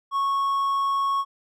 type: tone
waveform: triangle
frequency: 1103 Hz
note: C#6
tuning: 9 cents flat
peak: -19 dBFS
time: 0.11-1.25 s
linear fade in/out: 50 ms
effects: none